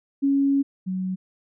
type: tone pair in turn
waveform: sine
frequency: 277.2 / 186.46 Hz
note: C#4 / F#3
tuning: 0 / +14 cents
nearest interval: perfect fifth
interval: 686 cents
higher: first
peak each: -17 / -24 dBFS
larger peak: first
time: 0.22-0.63 / 0.86-1.16 s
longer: first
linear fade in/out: 20 ms
effects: none